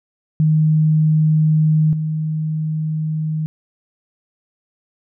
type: tone pair in turn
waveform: sine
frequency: 155.56 / 156.13 Hz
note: D#3 / D#3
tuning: 0 / +6 cents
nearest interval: unison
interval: 6 cents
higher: second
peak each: -11 / -18 dBFS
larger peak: first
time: 0.4-1.93 / 1.93-3.46 s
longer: neither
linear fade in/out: 0 ms
effects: none